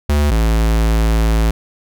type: tone pair in turn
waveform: square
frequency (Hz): 73.42 / 55.18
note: D2 / A1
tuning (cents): 0 / +6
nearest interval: perfect fourth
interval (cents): 494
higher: first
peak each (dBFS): -12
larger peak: neither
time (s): 0.09-0.31 / 0.31-1.51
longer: second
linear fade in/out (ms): 5
effects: none